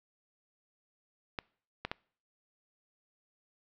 clicks, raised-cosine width 0.3 ms, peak -18 dBFS, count 3, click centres 1.388 / 1.85 / 1.915 s, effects noise-tail reverb RT60 0.5 s tail -25 dB re dry + low-pass 5000 Hz 12 dB/octave

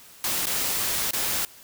white noise with dropouts, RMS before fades -26 dBFS, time 0.24-1.45 s, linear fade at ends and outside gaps 1 ms, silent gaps 0.457-0.468 / 1.109-1.133 s, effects white hiss -49 dBFS RMS until 1.63 s

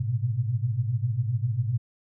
sine tone cluster, 106.4 / 118.9 / 126.4 Hz, G#2 / A#2 / B2, +42 / +35 / +41 cents, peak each -28 dBFS, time 0-1.78 s, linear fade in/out 10 ms, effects none

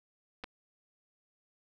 clicks, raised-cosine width 0.3 ms, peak -25 dBFS, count 2, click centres 0.438 / 0.442 s, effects none

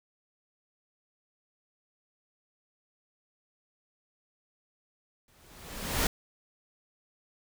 pink noise with exponential growth, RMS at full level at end -25 dBFS, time 5.28-6.07 s, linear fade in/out 2 ms, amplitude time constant 170 ms, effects none

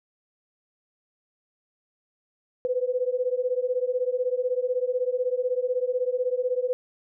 sine beating tone pair, 493.9 / 509.9 Hz, B4 / C5, 0 / -45 cents, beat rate 16 Hz, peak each -26 dBFS, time 2.65-6.73 s, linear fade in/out 0 ms, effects none

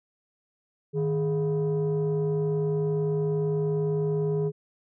sine tone pair together, 155.56 / 415.7 Hz, D#3 / G#4, 0 / +2 cents, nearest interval octave + perfect fourth, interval 1702 cents, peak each -24 dBFS, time 0.93-4.52 s, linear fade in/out 50 ms, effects tanh soft clip ceiling -20 dBFS

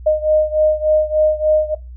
sine beating tone pair, 615 / 618.4 Hz, D#5 / D#5, -20 / -11 cents, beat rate 3.4 Hz, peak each -14 / -16 dBFS, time 0.06-1.75 s, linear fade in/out 10 ms, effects noise-tail reverb RT60 0.2 s tail -17 dB re dry + added 61 Hz sine -31 dBFS peak until 1.96 s

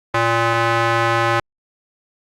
square tone with band-pass filter, 115.8 Hz, A#2, 11 cents flat, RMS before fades -17 dBFS, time 0.14-1.4 s, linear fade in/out 5 ms, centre 1300 Hz, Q 1.1, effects Opus 32 kbps

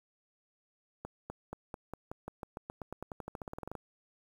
accelerating click train, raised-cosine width 1 ms, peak -26 dBFS, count 25, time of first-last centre 1.05-3.753 s, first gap 250 ms, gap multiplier 0.92, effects 9-bit

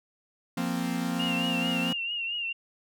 45% pulse chord, F suspended fourth, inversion none, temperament equal, 174.61 / 233.1 / 261.6 Hz, F3 / Bb3 / C4, 0 / 0 / 0 cents, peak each -32 dBFS, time 0.57-1.93 s, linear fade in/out 5 ms
sine tone with vibrato, 2794 Hz, F7, in tune, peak -29 dBFS, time 1.19-2.53 s, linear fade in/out 10 ms, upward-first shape triangle, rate 4.5 Hz, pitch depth 72 cents each way
effects none

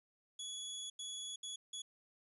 25% pulse tone bursts at uneven times, 3381 Hz, G#7, 30 cents sharp, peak -39 dBFS, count 4, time 0.39-0.9 / 0.99-1.36 / 1.43-1.56 / 1.73-1.82 s, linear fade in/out 5 ms, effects resampled to 32000 Hz

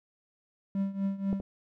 triangle tone with tremolo, 195.9 Hz, G3, 1 cent flat, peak -23 dBFS, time 0.75-1.41 s, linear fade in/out 2 ms, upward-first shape triangle, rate 4.1 Hz, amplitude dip 85%
clicks, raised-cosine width 2 ms, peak -21 / -26 dBFS, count 2, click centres 1.329 / 1.401 s
effects none

